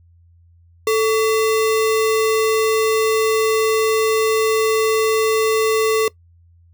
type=tone with sample-and-hold; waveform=sine; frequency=439.6 Hz; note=A4; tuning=2 cents flat; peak=-13 dBFS; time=0.87-6.08 s; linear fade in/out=2 ms; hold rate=1575 Hz; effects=noise-tail reverb RT60 0.1 s tail -21 dB re dry + added 85 Hz sine -48 dBFS peak until 6.73 s